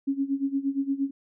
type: tone with tremolo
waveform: sine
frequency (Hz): 275.2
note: C#4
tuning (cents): -12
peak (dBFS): -21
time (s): 0.07-1.11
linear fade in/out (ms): 10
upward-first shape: sine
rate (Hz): 8.6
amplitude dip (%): 85
effects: none